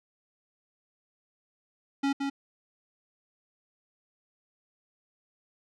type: tone with echo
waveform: square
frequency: 277.2 Hz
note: C#4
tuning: in tune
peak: -25 dBFS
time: 2.03-2.13 s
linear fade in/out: 10 ms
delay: 170 ms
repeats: 1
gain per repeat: -4 dB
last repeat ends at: 2.3 s
effects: low-pass 5000 Hz 12 dB/octave